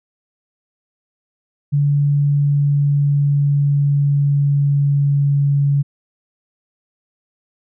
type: tone with pitch glide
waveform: sine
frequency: 143.7 to 141.56 Hz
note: D3 to C#3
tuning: -37 to +37 cents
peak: -12 dBFS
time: 1.72-5.83 s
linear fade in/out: 20 ms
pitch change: -26 cents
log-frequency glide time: 2.08-5.54 s
effects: none